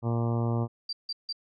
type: harmonic tone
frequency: 117 Hz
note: A#2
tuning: 7 cents sharp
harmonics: 1 / 2 / 3 / 4 / 5 / 6 / 7 / 8 / 9 / 10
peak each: -26 / -32 / -36 / -38 / -40 / -42 / -43 / -44 / -45 / -46 dBFS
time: 0.02-0.68 s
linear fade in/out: 50 ms
type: tone bursts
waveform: sine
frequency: 4699 Hz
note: D8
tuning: in tune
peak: -30 dBFS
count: 3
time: 0.89-1.327 s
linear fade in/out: 5 ms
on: 39 ms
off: 160 ms
effects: none